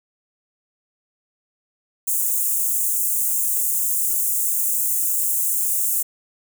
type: high-pass noise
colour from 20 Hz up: white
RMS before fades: -21 dBFS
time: 2.07-6.03 s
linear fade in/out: 10 ms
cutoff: 7000 Hz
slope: 48 dB/octave
effects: none